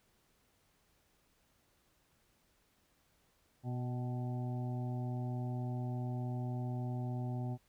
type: harmonic tone with a mistuned harmonic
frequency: 123.47 Hz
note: B2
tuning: in tune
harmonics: 1 / 2 / 3 / 5 / 6 / 7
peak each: -36 / -43 / -50 / -52 / -50 / -57 dBFS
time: 3.63-7.58 s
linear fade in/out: 50 ms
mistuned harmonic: 6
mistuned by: +36 cents
effects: pink hiss -73 dBFS RMS until 7.68 s